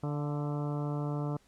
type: harmonic tone with a mistuned harmonic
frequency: 146.83 Hz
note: D3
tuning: in tune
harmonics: 1 / 2 / 3 / 4 / 5 / 6 / 7 / 8 / 9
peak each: -32 / -38 / -42 / -44 / -46 / -48 / -49 / -50 / -51 dBFS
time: 0.03-1.37 s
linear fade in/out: 5 ms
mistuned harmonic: 5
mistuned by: -35 cents
effects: pink hiss -66 dBFS RMS until 1.47 s + low-pass 10000 Hz 12 dB/octave